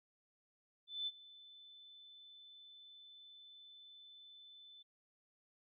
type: tone with ADSR envelope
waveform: sine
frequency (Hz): 3517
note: A7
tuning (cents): -1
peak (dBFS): -36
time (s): 0.87-4.83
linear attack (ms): 200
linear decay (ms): 38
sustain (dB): -20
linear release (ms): 14
effects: none